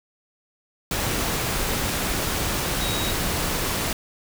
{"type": "tone in noise", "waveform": "sine", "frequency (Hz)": 3804, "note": "A#7", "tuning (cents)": 34, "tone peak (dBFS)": -30, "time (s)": [2.81, 3.11], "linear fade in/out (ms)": 2, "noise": "pink", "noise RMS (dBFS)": -25, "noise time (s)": [0.91, 3.93], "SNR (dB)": -8, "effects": []}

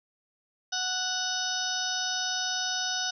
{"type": "harmonic tone with a mistuned harmonic", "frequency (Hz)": 740, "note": "F#5", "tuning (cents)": 0, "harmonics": [1, 2, 4, 5, 6, 7, 8], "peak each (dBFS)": [-37, -34, -37, -35, -40, -34, -35], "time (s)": [0.72, 3.11], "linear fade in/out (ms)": 10, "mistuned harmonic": 6, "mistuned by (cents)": 17, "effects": []}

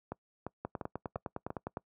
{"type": "two click trains", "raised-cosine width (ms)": 1, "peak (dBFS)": [-23, -22], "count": [5, 12], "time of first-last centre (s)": [[0.12, 1.504], [0.65, 1.771]], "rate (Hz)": [2.89, 9.81], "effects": ["noise-tail reverb RT60 0.1 s tail -24 dB re dry", "high-pass 80 Hz 12 dB/octave"]}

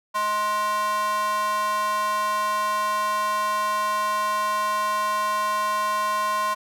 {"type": "tone with high-pass filter", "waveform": "square", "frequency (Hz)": 210, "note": "G#3", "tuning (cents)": 19, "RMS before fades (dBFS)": -24, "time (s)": [0.14, 6.55], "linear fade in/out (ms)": 20, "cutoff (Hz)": 950, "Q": 6.5, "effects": []}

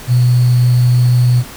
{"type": "tone with sample-and-hold", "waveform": "sine", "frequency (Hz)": 123.47, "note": "B2", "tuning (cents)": 0, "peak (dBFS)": -7, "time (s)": [0.07, 1.44], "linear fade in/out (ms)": 50, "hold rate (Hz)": 4410, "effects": ["pink hiss -32 dBFS RMS until 1.56 s"]}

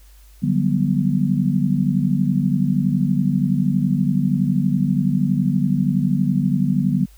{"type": "chord", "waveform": "sine", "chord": "G major seventh", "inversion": "second", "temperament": "just", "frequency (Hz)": [147, 183.75, 196, 245], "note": ["D3", "F#3", "G3", "B3"], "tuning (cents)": [2, -12, 0, -14], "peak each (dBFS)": [-21, -21, -21, -22], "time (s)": [0.42, 7.06], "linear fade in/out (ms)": 20, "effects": ["added 50 Hz sine -44 dBFS peak until 7.17 s", "white hiss -55 dBFS RMS until 7.17 s"]}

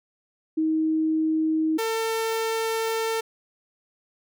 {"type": "tone pair in turn", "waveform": ["sine", "sawtooth"], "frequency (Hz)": [316, 449.1], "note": ["D#4", "A4"], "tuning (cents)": [27, 35], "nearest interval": "tritone", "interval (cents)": 608, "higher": "second", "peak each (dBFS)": -20, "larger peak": "neither", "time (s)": [[0.57, 1.78], [1.78, 3.21]], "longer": "second", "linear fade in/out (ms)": 10, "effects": []}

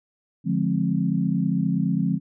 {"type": "chord", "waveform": "sine", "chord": "D half-diminished seventh", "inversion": "none", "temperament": "just", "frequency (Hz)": [146.83, 176.2, 211.4, 264.3], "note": ["D3", "F3", "Ab3", "C4"], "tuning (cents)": [0, 16, 31, 18], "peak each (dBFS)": [-27, -23, -26, -27], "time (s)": [0.44, 2.2], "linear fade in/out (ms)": 50, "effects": []}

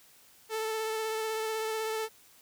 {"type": "tone with vibrato", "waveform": "sawtooth", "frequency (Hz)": 440, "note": "A4", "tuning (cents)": 0, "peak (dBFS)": -27, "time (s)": [0.49, 2.09], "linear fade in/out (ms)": 50, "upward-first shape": "sine", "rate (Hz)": 16, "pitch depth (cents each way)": 17, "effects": ["white hiss -59 dBFS RMS until 2.41 s"]}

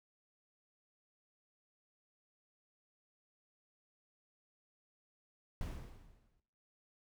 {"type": "noise with exponential decay", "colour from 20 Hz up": "brown", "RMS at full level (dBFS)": -38, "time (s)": [5.61, 6.4], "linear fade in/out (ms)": 1, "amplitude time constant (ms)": 170, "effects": ["noise-tail reverb RT60 0.7 s tail -17 dB re dry"]}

